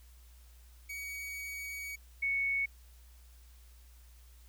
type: tone pair in turn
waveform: 45% pulse / sine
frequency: 2254 / 2217 Hz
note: C#7 / C#7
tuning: +28 / 0 cents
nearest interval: unison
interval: 28 cents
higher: first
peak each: -39 / -29 dBFS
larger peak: second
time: 0.89-1.96 / 2.22-2.66 s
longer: first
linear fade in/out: 10 ms
effects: added 60 Hz sine -54 dBFS peak until 4.48 s + white hiss -65 dBFS RMS until 4.48 s